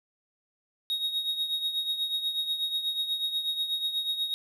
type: tone with tremolo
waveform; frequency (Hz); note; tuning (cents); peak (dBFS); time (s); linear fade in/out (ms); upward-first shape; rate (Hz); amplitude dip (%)
triangle; 3759; A#7; +14; -23; 0.9-4.34; 0; triangle; 8.2; 70
effects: none